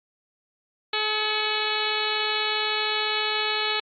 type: harmonic tone with a mistuned harmonic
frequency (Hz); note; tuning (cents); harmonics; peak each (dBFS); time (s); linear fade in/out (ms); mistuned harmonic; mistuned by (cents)
427.6; A4; -49; 1 / 2 / 3 / 4 / 5 / 6 / 7 / 8 / 9 / 10; -32 / -32 / -32 / -32 / -32 / -32 / -32 / -32 / -32 / -32; 0.93-3.8; 5; 5; +65
effects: MP3 32 kbps